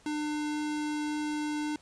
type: tone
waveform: square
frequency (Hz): 300.3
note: D4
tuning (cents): +39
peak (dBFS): -31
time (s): 0.06-1.76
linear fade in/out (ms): 2
effects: pink hiss -60 dBFS RMS until 1.81 s + resampled to 22050 Hz